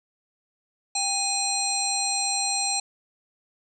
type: harmonic tone with a mistuned harmonic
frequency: 830.6 Hz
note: G#5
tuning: in tune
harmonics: 1 / 3 / 5 / 7 / 9 / 10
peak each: -30 / -34 / -28 / -33 / -29 / -32 dBFS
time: 0.95-2.8 s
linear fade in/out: 5 ms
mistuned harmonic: 1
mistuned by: -80 cents
effects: none